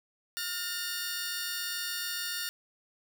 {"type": "tone cluster", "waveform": "15% pulse", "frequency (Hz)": [1420, 1817, 4566], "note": ["F6", "A#6", "D8"], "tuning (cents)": [28, -45, -50], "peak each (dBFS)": -31, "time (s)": [0.37, 2.49], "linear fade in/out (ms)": 0, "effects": []}